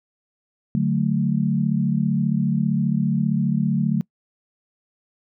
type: chord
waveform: sine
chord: D major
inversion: none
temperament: equal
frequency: 146.83 / 185 / 220 Hz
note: D3 / F#3 / A3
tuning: 0 / 0 / 0 cents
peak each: -22 dBFS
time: 0.75-4.01 s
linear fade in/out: 0 ms
effects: noise-tail reverb RT60 0.1 s tail -25 dB re dry